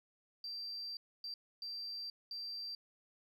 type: tone bursts at uneven times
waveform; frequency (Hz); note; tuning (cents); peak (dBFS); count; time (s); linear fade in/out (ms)
sine; 4699; D8; 0; -40; 4; 0.44-0.97 / 1.24-1.34 / 1.62-2.1 / 2.31-2.75; 2
effects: tanh soft clip ceiling -37 dBFS